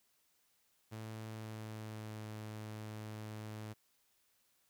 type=tone with pitch glide; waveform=sawtooth; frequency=110 to 107.8 Hz; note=A2 to A2; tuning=0 to -35 cents; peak=-40 dBFS; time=0.91-3.74 s; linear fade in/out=20 ms; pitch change=-35 cents; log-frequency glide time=1.25-2.28 s; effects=white hiss -75 dBFS RMS until 4.69 s